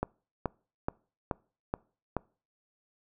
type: click train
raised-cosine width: 1 ms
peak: -15 dBFS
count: 6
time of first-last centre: 0.03-2.167 s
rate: 2.34 Hz
effects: noise-tail reverb RT60 0.4 s tail -25 dB re dry